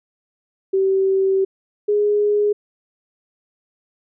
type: tone pair in turn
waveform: sine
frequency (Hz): 385.1 / 414.8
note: G4 / G#4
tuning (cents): -31 / -2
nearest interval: minor second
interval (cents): 129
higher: second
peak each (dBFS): -14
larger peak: neither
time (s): 0.73-1.45 / 1.88-2.53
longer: first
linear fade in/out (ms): 10
effects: none